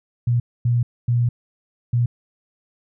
sine tone bursts at uneven times, 120.1 Hz, B2, 48 cents flat, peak -15 dBFS, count 4, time 0.27-0.4 / 0.65-0.83 / 1.08-1.29 / 1.93-2.06 s, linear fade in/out 5 ms, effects none

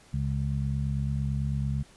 harmonic tone, 69 Hz, C#2, 7 cents flat, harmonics 1 / 2 / 3, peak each -31 / -28 / -35 dBFS, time 0.13-1.83 s, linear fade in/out 10 ms, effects pink hiss -56 dBFS RMS until 1.96 s + resampled to 24000 Hz

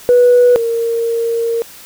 sine tone pair in turn, 490 / 462.5 Hz, B4 / A#4, -14 / -14 cents, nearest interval minor second, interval 100 cents, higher first, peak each -4 / -13 dBFS, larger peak first, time 0.09-0.56 / 0.56-1.62 s, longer second, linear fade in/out 0 ms, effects tanh soft clip ceiling -2 dBFS + white hiss -37 dBFS RMS until 1.85 s

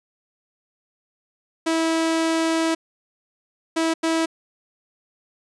sawtooth tone bursts at uneven times, 325.6 Hz, E4, 21 cents flat, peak -15 dBFS, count 3, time 1.66-2.75 / 3.76-3.94 / 4.03-4.26 s, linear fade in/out 10 ms, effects resampled to 22050 Hz

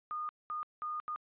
sine tone bursts at uneven times, 1224 Hz, D#6, 29 cents flat, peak -35 dBFS, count 4, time 0.11-0.29 / 0.5-0.63 / 0.82-1 / 1.08-1.16 s, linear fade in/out 0 ms, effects resampled to 8000 Hz

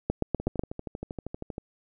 two click trains, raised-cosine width 2 ms, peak -21 / -11 dBFS, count 16 / 5, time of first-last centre 0.4-1.581 / 0.1-0.594 s, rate 12.7 / 8.1 Hz, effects none

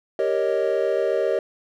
triangle chord, Eb dominant seventh, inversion first, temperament equal, 392 / 466.2 / 554.4 / 622.3 Hz, G4 / Bb4 / Db5 / Eb5, 0 / 0 / 0 / 0 cents, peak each -23 dBFS, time 0.19-1.39 s, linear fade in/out 2 ms, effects none

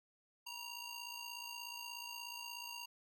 20% pulse ring-modulated tone, 1864.7 Hz, A#6, in tune, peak -37 dBFS, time 0.46-2.86 s, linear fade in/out 10 ms, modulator 904 Hz, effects none

